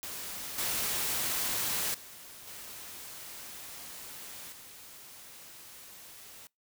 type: noise with level steps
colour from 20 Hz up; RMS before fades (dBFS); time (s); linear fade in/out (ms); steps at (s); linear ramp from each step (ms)
white; -40 / -32 / -49 / -45 / -50; 0.03-6.47; 0; 0.58 / 1.94 / 2.47 / 4.52; 5
effects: noise-tail reverb RT60 0.2 s tail -25 dB re dry